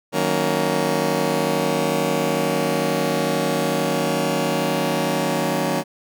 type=chord; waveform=15% pulse; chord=D# minor seventh; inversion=none; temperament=just; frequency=155.56 / 186.68 / 233.3 / 280 Hz; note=D#3 / F#3 / A#3 / C#4; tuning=0 / +16 / +2 / +18 cents; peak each=-19 dBFS; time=0.12-5.84 s; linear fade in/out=50 ms; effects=none